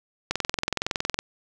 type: click train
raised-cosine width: 0.2 ms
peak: -7 dBFS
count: 20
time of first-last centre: 0.31-1.19 s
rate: 21.6 Hz
effects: none